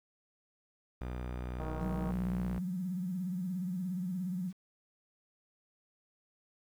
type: tone with pitch glide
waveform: sawtooth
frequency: 61.74 to 61.31 Hz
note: B1 to B1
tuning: 0 to -12 cents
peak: -33 dBFS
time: 1.01-2.59 s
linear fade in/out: 0 ms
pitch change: -12 cents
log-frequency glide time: 1.13-2.35 s
type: click train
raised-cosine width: 1 ms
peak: -29 dBFS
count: 81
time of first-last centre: 1.6-2.11 s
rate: 157 Hz
type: tone with vibrato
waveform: sine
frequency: 182.4 Hz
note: F#3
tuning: 24 cents flat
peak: -33 dBFS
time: 1.79-4.53 s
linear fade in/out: 50 ms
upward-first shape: sine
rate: 17 Hz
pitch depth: 94 cents each way
effects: low-pass 2000 Hz 12 dB/octave + 10-bit